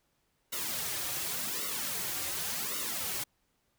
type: noise with flanger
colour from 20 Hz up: white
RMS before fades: -35 dBFS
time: 0.52-3.24 s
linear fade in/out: 10 ms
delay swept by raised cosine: 1.2 to 4.7 ms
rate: 0.89 Hz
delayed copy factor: -1
effects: pink hiss -75 dBFS RMS until 3.78 s